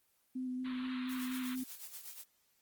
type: tone with vibrato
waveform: sine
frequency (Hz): 254.8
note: C4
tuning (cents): -46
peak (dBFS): -36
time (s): 0.35-1.64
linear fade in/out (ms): 10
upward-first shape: square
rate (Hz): 4.2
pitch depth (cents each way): 13
type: band-pass noise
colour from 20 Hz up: pink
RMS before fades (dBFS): -49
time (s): 0.64-1.56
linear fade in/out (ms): 20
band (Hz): 970 to 4200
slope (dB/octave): 96
type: noise with tremolo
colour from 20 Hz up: blue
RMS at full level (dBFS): -46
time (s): 1.08-2.25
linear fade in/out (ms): 50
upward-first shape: sine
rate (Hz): 8.2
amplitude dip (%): 65
effects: white hiss -74 dBFS RMS until 2.61 s + Opus 24 kbps